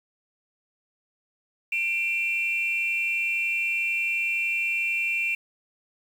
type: tone pair together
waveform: sine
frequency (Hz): 2369 / 2700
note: D7 / E7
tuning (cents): +14 / +41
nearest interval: major second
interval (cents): 227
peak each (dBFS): -25 / -26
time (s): 1.72-5.35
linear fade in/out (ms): 5
effects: tanh soft clip ceiling -16 dBFS + 8-bit